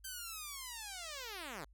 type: linear sweep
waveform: 5% pulse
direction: down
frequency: 1568 to 124.9 Hz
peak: -32 dBFS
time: 0.04-1.65 s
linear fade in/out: 10 ms
effects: added 50 Hz sine -60 dBFS peak until 1.73 s